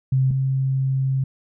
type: tone pair in turn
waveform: sine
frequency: 131.9 / 133.51 Hz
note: C3 / C3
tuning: +14 / +35 cents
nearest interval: unison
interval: 21 cents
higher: second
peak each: -15 / -18 dBFS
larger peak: first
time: 0.12-0.31 / 0.31-1.24 s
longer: second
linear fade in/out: 5 ms
effects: none